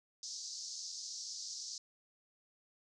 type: band-pass noise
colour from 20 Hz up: pink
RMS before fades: -45 dBFS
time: 0.23-1.78 s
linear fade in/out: 2 ms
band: 4600 to 6600 Hz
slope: 48 dB/octave
effects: none